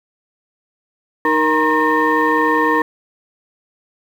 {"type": "tone cluster", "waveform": "sine", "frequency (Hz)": [311.4, 468.2, 946, 1072, 1822], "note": ["D#4", "A#4", "A#5", "C6", "A#6"], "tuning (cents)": [2, 8, 25, 42, -40], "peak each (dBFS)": -18, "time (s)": [1.25, 2.82], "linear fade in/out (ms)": 2, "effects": ["tanh soft clip ceiling -5 dBFS", "7-bit"]}